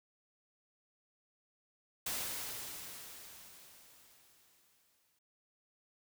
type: noise with exponential decay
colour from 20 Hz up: white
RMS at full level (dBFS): -37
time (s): 2.06-5.19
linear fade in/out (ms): 5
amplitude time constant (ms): 680
effects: none